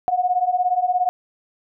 sine beating tone pair, 715 / 732 Hz, F5 / F#5, +41 / -19 cents, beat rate 17 Hz, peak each -21 / -19 dBFS, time 0.08-1.09 s, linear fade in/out 0 ms, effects none

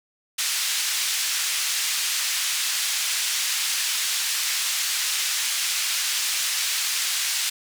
white band-pass noise, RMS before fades -25 dBFS, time 0.38-7.5 s, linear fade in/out 10 ms, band 1900 to 7600 Hz, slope 12 dB/octave, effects none

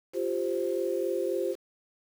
sine chord, F suspended second, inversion none, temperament just, 349.2 / 392.9 / 523.8 Hz, F4 / G4 / C5, 0 / +4 / +2 cents, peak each -31 dBFS, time 0.13-1.56 s, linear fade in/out 50 ms, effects 8-bit

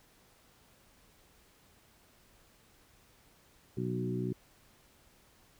harmonic tone with a mistuned harmonic, 61.74 Hz, B1, in tune, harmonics 2 / 3 / 4 / 5 / 6, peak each -36 / -37 / -41 / -41 / -38 dBFS, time 3.77-4.33 s, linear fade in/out 5 ms, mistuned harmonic 2, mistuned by +23 cents, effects pink hiss -64 dBFS RMS until 5.59 s

